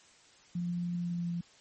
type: tone with pitch glide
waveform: sine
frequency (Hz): 174.61 to 172.01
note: F3 to F3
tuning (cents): 0 to -26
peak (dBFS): -31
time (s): 0.55-1.41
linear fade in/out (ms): 5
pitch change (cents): -26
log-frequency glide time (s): 0.97-1.3
effects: white hiss -60 dBFS RMS until 1.6 s + MP3 32 kbps